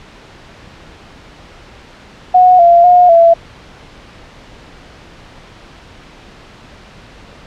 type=tone with pitch steps; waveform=sine; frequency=731 / 688 / 716 / 672 Hz; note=F#5 / F5 / F5 / E5; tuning=-21 / -26 / +43 / +33 cents; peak=-3 dBFS; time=2.34-3.34 s; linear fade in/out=10 ms; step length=250 ms; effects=pink hiss -38 dBFS RMS until 7.46 s + low-pass 4000 Hz 12 dB/octave